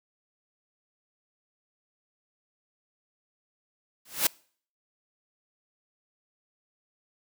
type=noise with exponential growth; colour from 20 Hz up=white; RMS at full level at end=-19 dBFS; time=4.05-4.27 s; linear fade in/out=5 ms; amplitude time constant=47 ms; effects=noise-tail reverb RT60 0.5 s tail -25 dB re dry + high-pass 100 Hz 12 dB/octave